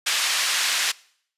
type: band-pass noise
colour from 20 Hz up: pink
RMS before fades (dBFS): -23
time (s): 0.06-0.92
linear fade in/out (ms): 10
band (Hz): 1900 to 7600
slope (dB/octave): 12
effects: noise-tail reverb RT60 0.6 s tail -22 dB re dry + resampled to 32000 Hz